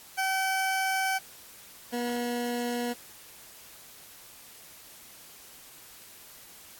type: tone pair in turn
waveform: 20% pulse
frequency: 765 / 241 Hz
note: G5 / B3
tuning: -42 / -42 cents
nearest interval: octave + minor sixth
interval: 2000 cents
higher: first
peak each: -21 / -24 dBFS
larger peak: first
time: 0.17-1.19 / 1.92-2.94 s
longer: neither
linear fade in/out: 20 ms
effects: white hiss -50 dBFS RMS until 6.79 s + AAC 64 kbps